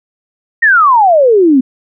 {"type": "exponential sweep", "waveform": "sine", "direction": "down", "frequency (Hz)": [1897, 248.7], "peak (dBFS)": -4, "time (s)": [0.62, 1.61], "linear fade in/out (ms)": 10, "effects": []}